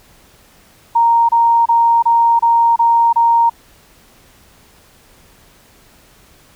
sine tone bursts, 930 Hz, A#5, 4 cents flat, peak -8 dBFS, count 7, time 0.95-3.498 s, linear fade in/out 10 ms, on 340 ms, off 28 ms, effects pink hiss -48 dBFS RMS until 6.55 s

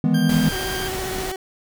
triangle chord, E major seventh, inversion third, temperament equal, 155.56 / 164.81 / 207.7 / 246.9 Hz, D#3 / E3 / G#3 / B3, 0 / 0 / 0 / 0 cents, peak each -23 / -18 / -19 / -18 dBFS, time 0.04-0.49 s, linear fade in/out 2 ms
20% pulse tone, 1588 Hz, G6, 22 cents sharp, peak -24 dBFS, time 0.14-0.88 s, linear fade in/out 5 ms
pink noise, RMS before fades -29 dBFS, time 0.29-1.32 s, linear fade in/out 5 ms
30% pulse tone with vibrato, 375.9 Hz, F#4, 27 cents sharp, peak -25 dBFS, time 0.52-1.36 s, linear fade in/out 2 ms, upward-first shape triangle, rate 15 Hz, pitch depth 45 cents each way
effects none

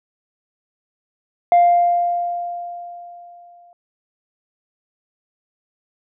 sine tone with exponential decay, 698.5 Hz, F5, in tune, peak -6 dBFS, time 1.52-3.73 s, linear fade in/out 1 ms, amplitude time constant 480 ms, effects tanh soft clip ceiling -7 dBFS

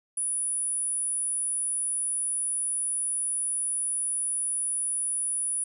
sine tone, 9820 Hz, D#9, 24 cents flat, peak -26 dBFS, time 0.17-5.64 s, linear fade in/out 5 ms, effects none

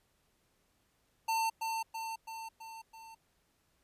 square tone with echo, 898 Hz, A5, 35 cents sharp, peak -30 dBFS, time 1.28-1.5 s, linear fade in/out 10 ms, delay 330 ms, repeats 5, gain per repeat -4 dB, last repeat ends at 3.15 s, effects pink hiss -74 dBFS RMS until 3.83 s + resampled to 32000 Hz

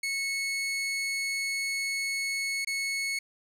sawtooth tone with dropouts, 2199 Hz, C#7, 14 cents flat, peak -25 dBFS, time 0.03-3.19 s, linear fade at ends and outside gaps 5 ms, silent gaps 2.648-2.671 s, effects low-pass 11000 Hz 12 dB/octave + 10-bit

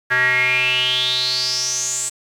square tone with band-pass filter sweep, 126.5 Hz, B2, 42 cents sharp, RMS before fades -19 dBFS, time 0.1-2.1 s, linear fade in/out 20 ms, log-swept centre 1700 to 8000 Hz, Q 9, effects 8-bit

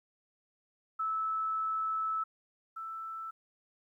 sine tone pair in turn, 1307 / 1323.7 Hz, E6 / E6, -15 / +7 cents, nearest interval unison, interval 22 cents, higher second, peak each -30 / -38 dBFS, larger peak first, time 0.99-2.24 / 2.76-3.31 s, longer first, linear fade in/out 10 ms, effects 12-bit

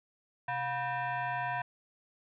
sine tone with frequency modulation, 130 Hz, C3, 11 cents flat, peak -31 dBFS, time 0.48-1.62 s, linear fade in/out 5 ms, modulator 844 Hz, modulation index 2, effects none

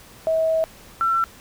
sine tone pair in turn, 644 / 1346.6 Hz, E5 / E6, -41 / +36 cents, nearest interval octave + minor second, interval 1277 cents, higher second, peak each -17 dBFS, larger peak neither, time 0.27-0.64 / 1.01-1.24 s, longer first, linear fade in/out 0 ms, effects pink hiss -46 dBFS RMS until 1.4 s

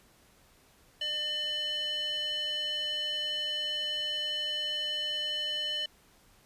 square tone with band-pass filter, 601 Hz, D5, 40 cents sharp, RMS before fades -33 dBFS, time 1.01-5.86 s, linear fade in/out 5 ms, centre 3200 Hz, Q 6.6, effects pink hiss -62 dBFS RMS until 6.45 s + resampled to 32000 Hz

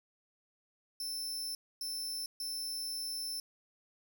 sawtooth tone bursts at uneven times, 5320 Hz, E8, 15 cents sharp, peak -34 dBFS, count 3, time 1-1.55 / 1.81-2.26 / 2.4-3.4 s, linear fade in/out 2 ms, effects none

